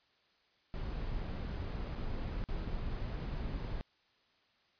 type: noise with dropouts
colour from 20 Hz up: brown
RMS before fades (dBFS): -38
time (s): 0.74-3.81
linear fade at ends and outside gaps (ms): 0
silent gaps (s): 1.953-1.957 / 2.439-2.487
effects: white hiss -71 dBFS RMS until 4.79 s + resampled to 11025 Hz